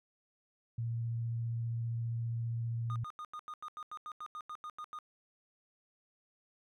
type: tone with vibrato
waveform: sine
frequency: 116.1 Hz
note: A#2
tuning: 7 cents flat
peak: -33 dBFS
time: 0.78-3.04 s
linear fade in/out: 5 ms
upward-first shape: sine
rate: 15 Hz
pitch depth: 10 cents each way
type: tone bursts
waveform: triangle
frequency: 1226 Hz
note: D#6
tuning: 26 cents flat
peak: -39 dBFS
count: 15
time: 2.9-4.988 s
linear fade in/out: 0 ms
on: 58 ms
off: 87 ms
effects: none